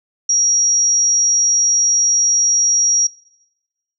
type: tone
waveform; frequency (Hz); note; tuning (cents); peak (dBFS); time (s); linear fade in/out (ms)
sine; 5680; F8; +28; -12; 0.29-3.07; 5
effects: noise-tail reverb RT60 1.0 s tail -22 dB re dry